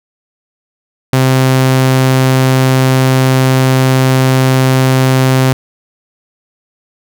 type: tone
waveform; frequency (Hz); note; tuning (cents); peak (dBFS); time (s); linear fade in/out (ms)
sawtooth; 130.81; C3; 0; -3; 1.13-5.53; 2
effects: none